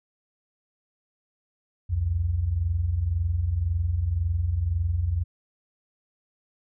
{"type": "tone pair together", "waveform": "sine", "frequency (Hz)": [65.41, 87.31], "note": ["C2", "F2"], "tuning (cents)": [0, 0], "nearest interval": "perfect fourth", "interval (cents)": 500, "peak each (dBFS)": [-29, -23], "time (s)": [1.89, 5.24], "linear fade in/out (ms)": 20, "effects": []}